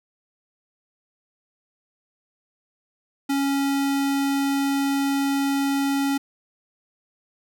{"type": "tone", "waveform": "square", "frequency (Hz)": 277.2, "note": "C#4", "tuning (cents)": 0, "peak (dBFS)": -21, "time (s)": [3.29, 6.18], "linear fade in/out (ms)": 10, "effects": []}